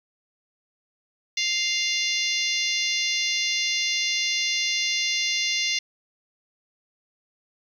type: harmonic tone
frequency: 698.5 Hz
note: F5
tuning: in tune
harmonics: 3 / 4 / 5 / 6 / 7 / 8 / 9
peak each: -28 / -29 / -30 / -31 / -31 / -32 / -33 dBFS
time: 1.37-5.79 s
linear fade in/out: 5 ms
effects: 9-bit